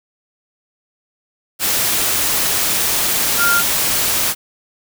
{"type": "tone in noise", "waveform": "sine", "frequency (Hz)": 1396.9, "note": "F6", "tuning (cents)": 0, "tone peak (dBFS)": -13, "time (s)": [3.37, 3.63], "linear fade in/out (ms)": 50, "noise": "white", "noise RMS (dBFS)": -17, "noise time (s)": [1.59, 4.35], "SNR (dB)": 1, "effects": []}